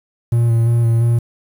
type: tone with vibrato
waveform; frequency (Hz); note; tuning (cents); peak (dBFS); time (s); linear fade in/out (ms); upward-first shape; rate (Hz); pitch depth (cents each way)
triangle; 116.54; A#2; 0; -9; 0.32-1.19; 5; square; 2.9; 19
effects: 7-bit